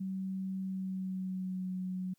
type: tone with pitch glide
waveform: sine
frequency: 190.1 to 184.79 Hz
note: F#3 to F#3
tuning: +47 to -2 cents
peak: -34 dBFS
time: 0-2.14 s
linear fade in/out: 10 ms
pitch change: -49 cents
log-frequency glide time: 0.6-1.72 s
effects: white hiss -75 dBFS RMS until 2.18 s